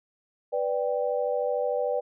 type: chord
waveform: sine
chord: G major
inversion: first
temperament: equal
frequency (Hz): 493.9 / 587.3 / 784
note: B4 / D5 / G5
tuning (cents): 0 / 0 / 0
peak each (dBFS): -27 / -28 / -33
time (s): 0.52-2.01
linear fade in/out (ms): 20
effects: none